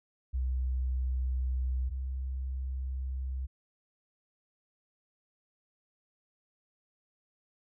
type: tone pair in turn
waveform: sine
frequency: 63.8 / 65.25 Hz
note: C2 / C2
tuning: -43 / -4 cents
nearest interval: unison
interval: 39 cents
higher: second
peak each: -28 / -32 dBFS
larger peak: first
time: 0.33-1.9 / 1.9-3.47 s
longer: neither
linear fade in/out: 20 ms
effects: none